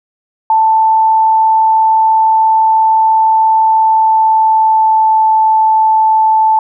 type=tone with pitch glide; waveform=sine; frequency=883 to 876.9 Hz; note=A5 to A5; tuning=+6 to -6 cents; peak=-6 dBFS; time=0.5-6.59 s; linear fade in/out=2 ms; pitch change=-12 cents; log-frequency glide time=3.75-5.24 s; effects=none